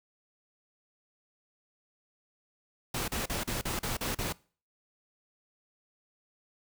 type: noise bursts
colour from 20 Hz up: pink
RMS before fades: -33 dBFS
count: 8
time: 2.94-4.326 s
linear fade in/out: 5 ms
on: 140 ms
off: 38 ms
effects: noise-tail reverb RT60 0.4 s tail -22 dB re dry